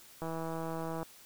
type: click train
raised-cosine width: 1 ms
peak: -25 dBFS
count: 133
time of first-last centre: 0.22-1.03 s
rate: 163 Hz
effects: white hiss -56 dBFS RMS until 1.25 s